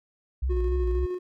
sine tone with vibrato, 61.74 Hz, B1, in tune, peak -23 dBFS, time 0.42-1.06 s, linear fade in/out 10 ms, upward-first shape triangle, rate 3.7 Hz, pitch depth 120 cents each way
triangle tone with tremolo, 362.2 Hz, F#4, 37 cents flat, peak -25 dBFS, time 0.49-1.19 s, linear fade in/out 20 ms, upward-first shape square, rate 13 Hz, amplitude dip 25%
effects none

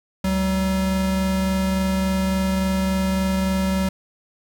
square tone pair together, 71.17 / 190 Hz, C#2 / F#3, +46 / +46 cents, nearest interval octave + perfect fourth, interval 1700 cents, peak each -28 / -20 dBFS, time 0.24-3.89 s, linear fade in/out 5 ms, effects 9-bit

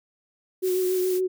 blue noise, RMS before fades -35 dBFS, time 0.62-1.21 s, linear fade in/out 50 ms
sine tone with vibrato, 368.7 Hz, F#4, 6 cents flat, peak -21 dBFS, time 0.62-1.28 s, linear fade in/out 20 ms, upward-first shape triangle, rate 7.1 Hz, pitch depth 29 cents each way
effects none

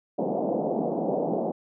white band-pass noise, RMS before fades -27 dBFS, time 0.18-1.52 s, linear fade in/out 10 ms, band 160 to 740 Hz, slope 48 dB/octave, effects none

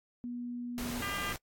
sine tone, 242.5 Hz, B3, 31 cents flat, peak -36 dBFS, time 0.24-1.01 s, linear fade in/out 0 ms
pink noise, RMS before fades -40 dBFS, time 0.78-1.36 s, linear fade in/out 0 ms
harmonic tone, 399.7 Hz, G4, 34 cents sharp, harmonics 3 / 4 / 5 / 6 / 7 / 8, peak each -39 / -42 / -40 / -48 / -44 / -45 dBFS, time 1.02-1.33 s, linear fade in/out 5 ms
effects noise-tail reverb RT60 0.1 s tail -24 dB re dry + AAC 64 kbps

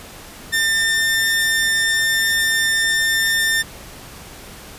sawtooth tone, 1799 Hz, A6, 38 cents sharp, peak -12 dBFS, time 0.52-3.63 s, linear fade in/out 20 ms, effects pink hiss -38 dBFS RMS until 4.78 s + resampled to 32000 Hz

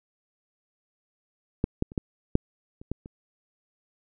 clicks, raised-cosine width 3 ms, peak -10 / -11 / -29 / -13 / -6 / -30 / -16 / -28 dBFS, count 8, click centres 1.641 / 1.824 / 1.919 / 1.978 / 2.354 / 2.815 / 2.916 / 3.059 s, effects none

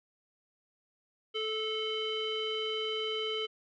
square tone with low-pass filter, 436.8 Hz, A4, 13 cents flat, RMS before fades -34 dBFS, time 1.34-3.47 s, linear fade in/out 20 ms, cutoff 3100 Hz, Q 7.1, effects none

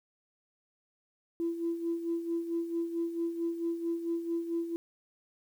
sine tone with tremolo, 336.2 Hz, E4, 34 cents sharp, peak -27 dBFS, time 1.4-4.76 s, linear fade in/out 0 ms, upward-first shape sine, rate 4.5 Hz, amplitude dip 65%, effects tanh soft clip ceiling -23 dBFS + 10-bit

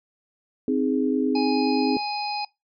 sine chord, Ab major, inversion first, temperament equal, 261.6 / 311.1 / 415.3 Hz, C4 / Eb4 / Ab4, 0 / 0 / 0 cents, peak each -22 / -26 / -26 dBFS, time 0.68-1.97 s, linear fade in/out 2 ms
harmonic tone, 830.6 Hz, G#5, in tune, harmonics 1 / 3 / 5 / 6, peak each -27 / -35 / -35 / -33 dBFS, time 1.35-2.45 s, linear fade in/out 5 ms
effects noise-tail reverb RT60 0.2 s tail -22 dB re dry

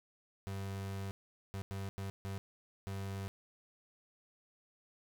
35% pulse tone bursts at uneven times, 97.6 Hz, G2, 7 cents flat, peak -37 dBFS, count 6, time 0.47-1.11 / 1.54-1.62 / 1.71-1.89 / 1.98-2.1 / 2.25-2.38 / 2.87-3.28 s, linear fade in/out 0 ms, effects none

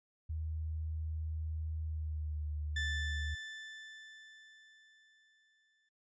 sine tone with pitch glide, 78.8 to 75.24 Hz, D#2 to D2, +23 to +42 cents, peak -36 dBFS, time 0.29-3.35 s, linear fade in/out 10 ms, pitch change -81 cents, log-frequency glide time 1.84-2.47 s
30% pulse tone with exponential decay, 1760 Hz, A6, in tune, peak -32 dBFS, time 2.76-5.89 s, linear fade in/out 5 ms, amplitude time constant 680 ms
effects noise-tail reverb RT60 0.1 s tail -20 dB re dry + resampled to 16000 Hz

